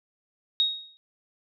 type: tone with exponential decay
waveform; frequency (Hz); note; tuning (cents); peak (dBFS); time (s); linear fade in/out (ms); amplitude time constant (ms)
sine; 3758; A#7; +13; -17; 0.6-0.97; 0; 80
effects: none